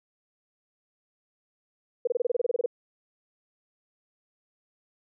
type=tone bursts; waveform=sine; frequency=482.3 Hz; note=B4; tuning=41 cents flat; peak=-21 dBFS; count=13; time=2.05-2.661 s; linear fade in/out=5 ms; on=23 ms; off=26 ms; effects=none